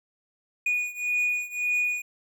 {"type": "beating tone pair", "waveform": "triangle", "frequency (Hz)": [2459, 2460.8], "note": ["D#7", "D#7"], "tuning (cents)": [-21, -20], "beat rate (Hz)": 1.8, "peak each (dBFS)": [-25, -27], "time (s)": [0.66, 2.02], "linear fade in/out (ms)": 5, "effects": []}